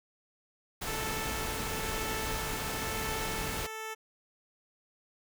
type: noise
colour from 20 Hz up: pink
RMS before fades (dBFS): -36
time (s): 0.81-3.67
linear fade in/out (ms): 10
type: tone with tremolo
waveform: 10% pulse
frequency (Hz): 440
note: A4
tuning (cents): 0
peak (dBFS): -27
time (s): 0.86-3.95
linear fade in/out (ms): 20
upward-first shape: triangle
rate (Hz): 1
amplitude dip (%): 40
effects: none